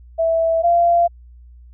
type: tone pair in turn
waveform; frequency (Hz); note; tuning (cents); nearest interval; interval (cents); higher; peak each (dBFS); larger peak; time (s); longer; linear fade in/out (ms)
sine; 657 / 688; E5 / F5; -6 / -26; minor second; 80; second; -14 / -11; second; 0.18-0.63 / 0.63-1.08; neither; 20
effects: added 60 Hz sine -40 dBFS peak until 1.73 s